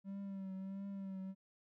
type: tone with vibrato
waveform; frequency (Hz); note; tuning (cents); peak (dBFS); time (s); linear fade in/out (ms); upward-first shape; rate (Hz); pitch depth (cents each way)
triangle; 194; G3; -18; -40; 0.04-1.35; 50; triangle; 1.5; 46
effects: none